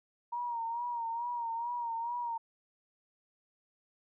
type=tone with vibrato; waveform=sine; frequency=940 Hz; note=A#5; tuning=14 cents sharp; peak=-33 dBFS; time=0.32-2.38 s; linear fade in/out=10 ms; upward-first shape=sine; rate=2.3 Hz; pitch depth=54 cents each way; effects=none